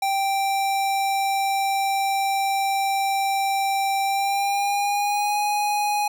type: tone with pitch glide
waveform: square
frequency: 784 to 829.7 Hz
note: G5 to G#5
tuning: 0 to -2 cents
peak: -21 dBFS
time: 0.02-6.08 s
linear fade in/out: 5 ms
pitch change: +98 cents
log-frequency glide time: 4.04-5.36 s
effects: none